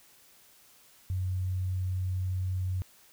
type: tone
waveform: sine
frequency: 92.5 Hz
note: F#2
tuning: in tune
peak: -28 dBFS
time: 1.1-2.82 s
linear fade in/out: 0 ms
effects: white hiss -59 dBFS RMS until 3.12 s